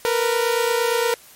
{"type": "tone pair together", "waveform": "sawtooth", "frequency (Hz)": [461.6, 490.3], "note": ["A#4", "B4"], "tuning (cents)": [-17, -13], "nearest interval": "minor second", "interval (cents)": 104, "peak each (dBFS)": [-16, -18], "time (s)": [0.05, 1.14], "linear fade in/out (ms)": 0, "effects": ["white hiss -47 dBFS RMS until 1.35 s", "MP3 64 kbps"]}